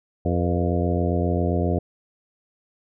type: harmonic tone with a mistuned harmonic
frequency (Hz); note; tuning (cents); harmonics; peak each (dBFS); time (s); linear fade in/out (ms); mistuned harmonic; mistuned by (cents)
87.5; F2; +4; 1 / 2 / 3 / 4 / 5 / 6 / 7 / 8; -23 / -26 / -28 / -29 / -30 / -31 / -31 / -32; 0.25-1.79; 5; 6; -58
effects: none